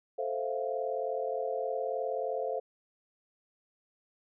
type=chord; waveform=sine; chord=F major seventh; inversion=first; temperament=equal; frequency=440 / 523.3 / 659.3 / 698.5 Hz; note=A4 / C5 / E5 / F5; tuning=0 / 0 / 0 / 0 cents; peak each=-36 / -34 / -39 / -37 dBFS; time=0.18-2.6 s; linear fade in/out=10 ms; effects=none